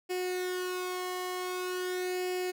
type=tone with flanger; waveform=sawtooth; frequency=364.7 Hz; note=F#4; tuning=25 cents flat; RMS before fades=-34 dBFS; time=0.09-2.52 s; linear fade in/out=20 ms; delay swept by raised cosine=0.4 to 0.98 ms; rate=0.45 Hz; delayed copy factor=+0.65; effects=none